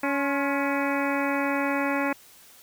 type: harmonic tone with a mistuned harmonic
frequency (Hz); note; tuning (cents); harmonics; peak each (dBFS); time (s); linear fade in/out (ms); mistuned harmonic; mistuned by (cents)
280.6; C#4; +21; 1 / 2 / 3 / 4 / 5 / 6 / 7 / 8 / 9; -27 / -30 / -32 / -33 / -34 / -35 / -35 / -36 / -37; 0.03-2.13; 5; 4; -64
effects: white hiss -52 dBFS RMS until 2.62 s